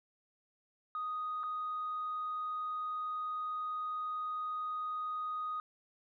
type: tone with dropouts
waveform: sine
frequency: 1244.5 Hz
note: D#6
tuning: in tune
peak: -34 dBFS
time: 0.95-5.6 s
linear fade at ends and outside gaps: 1 ms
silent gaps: 1.433-1.437 s
effects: tanh soft clip ceiling -31 dBFS